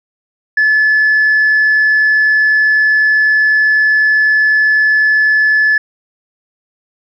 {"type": "tone", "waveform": "sine", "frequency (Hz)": 1726, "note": "A6", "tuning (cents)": -34, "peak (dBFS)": -6, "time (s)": [0.57, 5.78], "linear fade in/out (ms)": 5, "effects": ["tanh soft clip ceiling -5 dBFS"]}